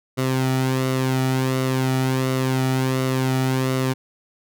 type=tone with flanger; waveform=sawtooth; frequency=130.6 Hz; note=C3; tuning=3 cents flat; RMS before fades=-21 dBFS; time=0.17-3.94 s; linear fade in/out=20 ms; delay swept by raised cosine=1.2 to 1.9 ms; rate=1.4 Hz; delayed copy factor=-0.55; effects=none